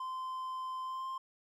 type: tone with pitch glide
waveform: triangle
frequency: 1035 to 1051.3 Hz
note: C6 to C6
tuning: -19 to +8 cents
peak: -35 dBFS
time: 0-1.18 s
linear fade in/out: 5 ms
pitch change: +27 cents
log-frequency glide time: 0.83-1.07 s
effects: none